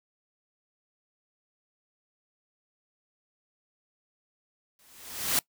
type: noise with exponential growth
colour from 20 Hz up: white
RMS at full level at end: -23 dBFS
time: 4.79-5.39 s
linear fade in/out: 1 ms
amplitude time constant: 130 ms
effects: noise-tail reverb RT60 0.1 s tail -23 dB re dry